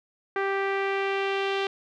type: tone with low-pass filter sweep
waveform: sawtooth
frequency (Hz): 392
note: G4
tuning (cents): 0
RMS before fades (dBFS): -27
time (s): 0.36-1.67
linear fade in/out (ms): 2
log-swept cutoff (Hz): 1800 to 3300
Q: 2.2
effects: none